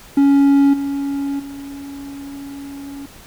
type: tone with level steps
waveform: triangle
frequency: 279.3 Hz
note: C#4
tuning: 13 cents sharp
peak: -7 / -17 / -27 dBFS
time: 0.17-3.06 s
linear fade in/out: 5 ms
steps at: 0.73 / 1.39 s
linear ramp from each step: 10 ms
effects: pink hiss -42 dBFS RMS until 3.26 s